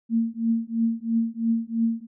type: tone with tremolo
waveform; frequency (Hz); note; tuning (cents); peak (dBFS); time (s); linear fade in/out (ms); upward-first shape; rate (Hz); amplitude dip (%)
sine; 228.4; A#3; -35; -17; 0.09-2.07; 50; triangle; 3; 100
effects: none